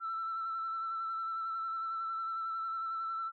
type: tone with vibrato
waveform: sine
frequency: 1333 Hz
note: E6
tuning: 19 cents sharp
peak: -33 dBFS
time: 0-3.32 s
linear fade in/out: 50 ms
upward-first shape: sine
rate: 11 Hz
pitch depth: 23 cents each way
effects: tanh soft clip ceiling -30 dBFS